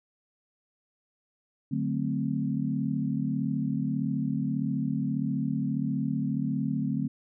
sine chord, D dominant seventh, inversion none, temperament equal, 146.83 / 185 / 220 / 261.6 Hz, D3 / F#3 / A3 / C4, 0 / 0 / 0 / 0 cents, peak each -31 / -34 / -31 / -31 dBFS, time 1.71-7.08 s, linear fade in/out 10 ms, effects none

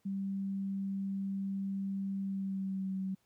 sine tone with pitch glide, 195.3 to 190.51 Hz, G3 to G3, -6 to -49 cents, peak -33 dBFS, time 0.05-3.15 s, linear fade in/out 10 ms, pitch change -43 cents, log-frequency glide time 2.21-2.95 s, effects pink hiss -75 dBFS RMS until 3.25 s + high-pass 80 Hz 12 dB/octave

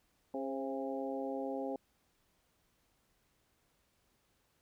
harmonic tone with a mistuned harmonic, 135.5 Hz, C#3, 39 cents flat, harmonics 2 / 3 / 4 / 5 / 6, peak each -40 / -43 / -40 / -46 / -45 dBFS, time 0.34-1.76 s, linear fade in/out 2 ms, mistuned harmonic 4, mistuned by -29 cents, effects pink hiss -75 dBFS RMS until 4.61 s

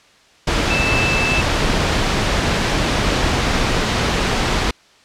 sine tone in noise, 2637 Hz, E7, in tune, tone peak -18 dBFS, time 0.7-1.41 s, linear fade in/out 5 ms, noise pink, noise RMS -17 dBFS, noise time 0.47-4.71 s, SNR -4 dB, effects white hiss -50 dBFS RMS until 5.04 s + low-pass 5000 Hz 12 dB/octave

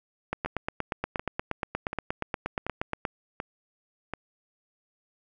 two click trains, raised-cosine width 0.5 ms, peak -17 / -13 dBFS, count 6 / 24, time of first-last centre 0.46-4.136 / 0.33-3.052 s, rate 1.36 / 8.45 Hz, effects none

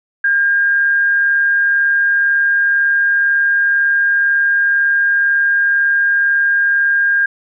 sine tone with amplitude modulation, 1611 Hz, G6, 47 cents sharp, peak -9 dBFS, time 0.24-7.26 s, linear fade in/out 5 ms, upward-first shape sine, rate 142 Hz, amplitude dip 30%, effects none

